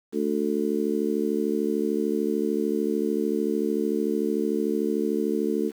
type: harmonic tone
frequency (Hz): 73.42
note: D2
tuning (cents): 0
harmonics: 3 / 4 / 5 / 6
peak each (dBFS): -28 / -28 / -28 / -28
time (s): 0.12-5.72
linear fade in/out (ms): 50
effects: 8-bit